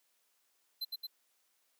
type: tone with echo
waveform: square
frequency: 4077 Hz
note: C8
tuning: 46 cents flat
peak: -35 dBFS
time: 0.81-0.85 s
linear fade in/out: 10 ms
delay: 110 ms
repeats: 2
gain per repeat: -2 dB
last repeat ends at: 1.07 s
effects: white hiss -75 dBFS RMS until 1.79 s + high-pass 300 Hz 12 dB/octave